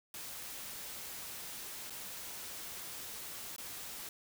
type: noise with dropouts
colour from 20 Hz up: white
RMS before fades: -45 dBFS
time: 0.14-4.09 s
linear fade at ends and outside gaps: 2 ms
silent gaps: 1.899-1.904 / 3.563-3.581 s
effects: none